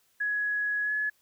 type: tone with pitch glide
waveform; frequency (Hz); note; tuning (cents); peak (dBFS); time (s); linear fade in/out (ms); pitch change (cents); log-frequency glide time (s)
sine; 1677 to 1702.4; G#6 to G#6; +16 to +42; -26; 0.2-1.1; 10; +26; 0.83-0.92
effects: white hiss -68 dBFS RMS until 1.21 s